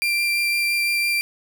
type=tone with vibrato; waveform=35% pulse; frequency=2369 Hz; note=D7; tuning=14 cents sharp; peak=-17 dBFS; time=0.02-1.21 s; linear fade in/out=0 ms; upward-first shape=sine; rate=5.9 Hz; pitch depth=9 cents each way; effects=none